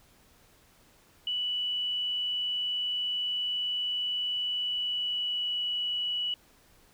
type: tone with pitch glide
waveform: sine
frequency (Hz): 2960 to 2943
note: F#7 to F#7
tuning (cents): 0 to -10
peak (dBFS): -28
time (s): 1.27-6.34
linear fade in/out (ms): 2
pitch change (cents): -10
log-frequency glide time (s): 4.54-5.61
effects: pink hiss -61 dBFS RMS until 6.93 s